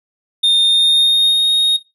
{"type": "tone with pitch glide", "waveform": "triangle", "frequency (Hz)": [3648, 3727], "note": ["A#7", "A#7"], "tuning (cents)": [-38, -1], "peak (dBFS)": -8, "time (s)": [0.43, 1.77], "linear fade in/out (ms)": 10, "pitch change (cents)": 37, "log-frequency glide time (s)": [0.64, 1.52], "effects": ["noise-tail reverb RT60 0.2 s tail -17 dB re dry"]}